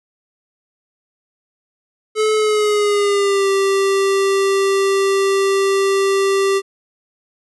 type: tone with pitch glide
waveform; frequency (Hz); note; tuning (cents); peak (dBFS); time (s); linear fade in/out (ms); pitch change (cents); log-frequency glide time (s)
square; 431.9 to 391.5; A4 to G4; -32 to -2; -14; 2.15-6.62; 50; -170; 2.35-3.49
effects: resampled to 24000 Hz